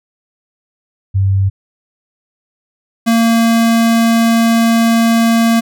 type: tone pair in turn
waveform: sine / square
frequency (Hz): 97.1 / 229.2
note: G2 / A#3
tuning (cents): -16 / -29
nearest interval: octave + minor third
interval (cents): 1487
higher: second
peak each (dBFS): -9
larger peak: neither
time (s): 1.14-1.5 / 3.06-5.61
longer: second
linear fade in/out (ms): 20
effects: none